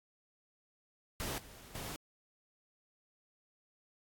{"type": "noise with level steps", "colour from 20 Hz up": "pink", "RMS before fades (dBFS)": [-39, -55, -43], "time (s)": [1.2, 1.96], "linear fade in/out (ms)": 0, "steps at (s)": [1.38, 1.75], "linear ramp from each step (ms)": 2, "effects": ["AAC 64 kbps"]}